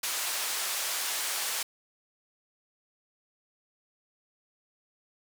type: band-pass noise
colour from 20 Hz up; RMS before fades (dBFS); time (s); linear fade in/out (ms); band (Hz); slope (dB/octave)
white; -32; 0.03-1.63; 5; 620 to 11000; 12
effects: none